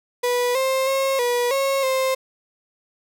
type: tone with pitch steps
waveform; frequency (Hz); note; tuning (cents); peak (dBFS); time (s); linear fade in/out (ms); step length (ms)
35% pulse; 490 / 528 / 539 / 485 / 545 / 525; B4 / C5 / C#5 / B4 / C#5 / C5; -14 / +16 / -49 / -31 / -29 / +6; -17; 0.23-2.15; 10; 320
effects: none